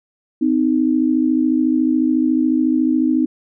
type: tone pair together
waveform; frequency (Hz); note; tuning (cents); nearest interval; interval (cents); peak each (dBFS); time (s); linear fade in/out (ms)
sine; 257.1 / 311.1; C4 / D#4; -30 / 0; minor third; 330; -16; 0.41-3.26; 10
effects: none